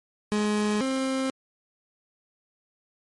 30% pulse tone pair in turn, 210 / 264.6 Hz, G#3 / C4, +19 / +20 cents, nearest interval major third, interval 401 cents, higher second, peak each -20 / -22 dBFS, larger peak first, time 0.32-0.81 / 0.81-1.3 s, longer neither, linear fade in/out 0 ms, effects MP3 48 kbps

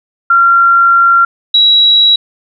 sine tone pair in turn, 1376 / 3883 Hz, F6 / B7, -26 / -30 cents, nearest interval octave + tritone, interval 1796 cents, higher second, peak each -4 dBFS, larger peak neither, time 0.3-1.25 / 1.54-2.16 s, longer first, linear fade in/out 5 ms, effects none

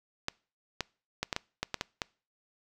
clicks, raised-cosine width 0.2 ms, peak -13 dBFS, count 9, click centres 0.284 / 0.807 / 1.23 / 1.328 / 1.364 / 1.63 / 1.743 / 1.811 / 2.018 s, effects noise-tail reverb RT60 0.4 s tail -25 dB re dry

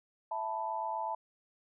sine chord, E suspended fourth, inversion none, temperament equal, 659.3 / 880 / 987.8 Hz, E5 / A5 / B5, 0 / 0 / 0 cents, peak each -40 / -35 / -39 dBFS, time 0.31-1.15 s, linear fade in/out 5 ms, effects none

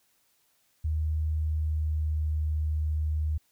sine tone with pitch glide, 77.78 to 76.89 Hz, D#2 to D#2, 0 to -20 cents, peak -25 dBFS, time 0.84-3.38 s, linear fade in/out 10 ms, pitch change -20 cents, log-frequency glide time 1.36-2.28 s, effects white hiss -69 dBFS RMS until 3.51 s

